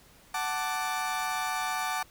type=chord; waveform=30% pulse; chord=D major; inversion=first; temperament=equal with one note detuned; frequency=745.1 / 880 / 1174.7 Hz; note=F#5 / A5 / D6; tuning=+12 / 0 / 0 cents; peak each=-31 dBFS; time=0.34-2.03 s; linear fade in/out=5 ms; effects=pink hiss -57 dBFS RMS until 2.1 s